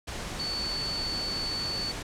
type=tone in noise; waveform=sine; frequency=4475 Hz; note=C#8; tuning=16 cents sharp; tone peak=-30 dBFS; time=0.39-1.92 s; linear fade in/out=10 ms; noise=pink; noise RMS=-36 dBFS; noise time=0.07-2.03 s; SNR=+3 dB; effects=low-pass 8000 Hz 12 dB/octave